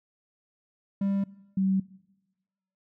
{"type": "tone pair in turn", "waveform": ["triangle", "sine"], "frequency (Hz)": [197.5, 191.43], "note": ["G3", "G3"], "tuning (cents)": [13, -41], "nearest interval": "minor second", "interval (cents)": 54, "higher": "first", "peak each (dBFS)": -22, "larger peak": "neither", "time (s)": [[1.01, 1.24], [1.57, 1.8]], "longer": "neither", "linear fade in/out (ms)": 5, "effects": ["noise-tail reverb RT60 1.0 s tail -20 dB re dry"]}